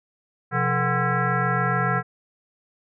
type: tone with frequency modulation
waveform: sine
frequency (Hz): 734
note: F#5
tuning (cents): -14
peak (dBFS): -19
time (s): 0.51-2.03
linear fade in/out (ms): 50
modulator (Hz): 303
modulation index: 3.3
effects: none